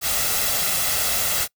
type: noise with comb filter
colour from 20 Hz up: white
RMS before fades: -22 dBFS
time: 0.01-1.48 s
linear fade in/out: 50 ms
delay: 1.5 ms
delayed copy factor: +0.5
effects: noise-tail reverb RT60 0.1 s tail -24 dB re dry